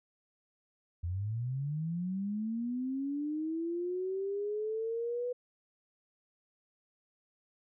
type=linear sweep; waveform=sine; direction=up; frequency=82.41 to 496.3 Hz; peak=-32 dBFS; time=1.03-5.33 s; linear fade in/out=10 ms; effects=none